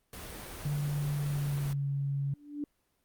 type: noise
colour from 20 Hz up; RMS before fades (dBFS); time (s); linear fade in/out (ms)
pink; -43; 0.13-1.73; 2
type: tone with pitch glide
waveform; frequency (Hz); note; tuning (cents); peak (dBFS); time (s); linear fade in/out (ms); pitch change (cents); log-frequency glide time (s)
sine; 145.4 to 139.56; D3 to C#3; -17 to +12; -29; 0.65-2.34; 5; -71; 1.13-1.88
type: tone with exponential growth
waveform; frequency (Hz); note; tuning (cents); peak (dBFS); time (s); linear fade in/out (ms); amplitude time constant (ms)
sine; 292; D4; -10; -30; 2.25-2.64; 2; 84
effects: pink hiss -75 dBFS RMS until 3.04 s + Opus 32 kbps